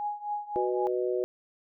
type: tone with tremolo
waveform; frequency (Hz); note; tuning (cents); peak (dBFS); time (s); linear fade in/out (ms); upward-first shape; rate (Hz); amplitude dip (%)
sine; 830.6; G#5; 0; -27; 0-0.87; 0; triangle; 3.8; 90
type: harmonic tone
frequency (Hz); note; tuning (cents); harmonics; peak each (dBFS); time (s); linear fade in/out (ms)
123.47; B2; 0; 3 / 4 / 5; -28 / -31 / -35; 0.56-1.24; 0
effects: none